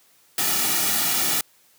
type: noise with comb filter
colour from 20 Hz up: white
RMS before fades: -22 dBFS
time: 0.38-1.41 s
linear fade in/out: 2 ms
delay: 1.9 ms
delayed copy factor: -0.65
effects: white hiss -58 dBFS RMS until 1.78 s + high-pass 100 Hz 12 dB/octave